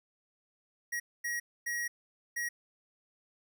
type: tone bursts at uneven times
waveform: square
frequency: 1900 Hz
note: A#6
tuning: 33 cents sharp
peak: -33 dBFS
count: 4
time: 0.92-1 / 1.24-1.4 / 1.66-1.88 / 2.36-2.49 s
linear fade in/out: 10 ms
effects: none